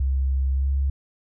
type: tone with pitch glide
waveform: sine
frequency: 66.8 to 68.52 Hz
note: C2 to C#2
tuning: +36 to -19 cents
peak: -19 dBFS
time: 0-0.9 s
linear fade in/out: 5 ms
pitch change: +45 cents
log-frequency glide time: 0.55-0.69 s
effects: none